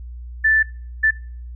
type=tone bursts at uneven times; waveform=sine; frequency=1760 Hz; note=A6; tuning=in tune; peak=-12 dBFS; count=2; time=0.44-0.63 / 1.03-1.11 s; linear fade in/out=10 ms; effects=noise-tail reverb RT60 0.5 s tail -24 dB re dry + added 60 Hz sine -31 dBFS peak until 1.55 s